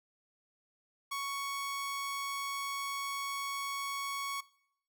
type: tone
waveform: sawtooth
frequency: 1112 Hz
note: C#6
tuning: 5 cents sharp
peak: -31 dBFS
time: 1.11-4.41 s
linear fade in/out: 10 ms
effects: noise-tail reverb RT60 0.7 s tail -21 dB re dry